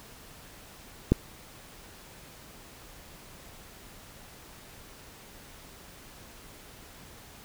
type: click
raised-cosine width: 3 ms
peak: -6 dBFS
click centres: 1.12 s
effects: pink hiss -50 dBFS RMS until 7.44 s